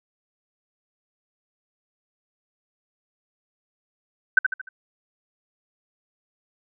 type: tone with echo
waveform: sine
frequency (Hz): 1528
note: G6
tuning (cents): -45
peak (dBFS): -9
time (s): 4.37-4.39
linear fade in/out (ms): 5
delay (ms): 75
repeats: 4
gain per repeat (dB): -7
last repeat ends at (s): 4.69
effects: none